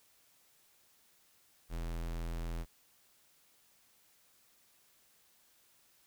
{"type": "tone", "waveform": "square", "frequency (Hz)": 41.81, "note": "E1", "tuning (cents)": 25, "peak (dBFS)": -37, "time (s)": [1.69, 2.66], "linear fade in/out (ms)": 50, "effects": ["white hiss -68 dBFS RMS until 6.06 s"]}